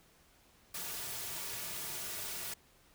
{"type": "noise with comb filter", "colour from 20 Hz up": "white", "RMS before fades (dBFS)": -41, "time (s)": [0.74, 2.54], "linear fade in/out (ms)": 5, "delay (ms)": 3.8, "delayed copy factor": -0.6, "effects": ["pink hiss -65 dBFS RMS until 2.94 s"]}